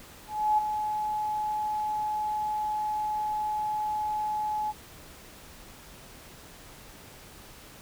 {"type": "tone with ADSR envelope", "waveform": "sine", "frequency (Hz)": 850, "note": "G#5", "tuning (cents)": 40, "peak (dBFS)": -19, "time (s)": [0.27, 4.73], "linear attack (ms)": 310, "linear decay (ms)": 13, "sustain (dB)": -8, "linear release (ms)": 34, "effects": ["pink hiss -49 dBFS RMS until 7.81 s"]}